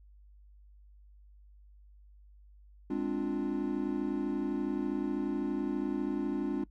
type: chord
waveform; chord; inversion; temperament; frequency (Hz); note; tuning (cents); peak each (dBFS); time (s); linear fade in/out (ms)
triangle; D half-diminished seventh; second; equal with one note detuned; 205.1 / 261.6 / 293.7 / 349.2; Ab3 / C4 / D4 / F4; -21 / 0 / 0 / 0; -36 / -34 / -31 / -35; 2.9-6.64; 5
effects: noise-tail reverb RT60 0.1 s tail -20 dB re dry + added 50 Hz sine -54 dBFS peak until 6.7 s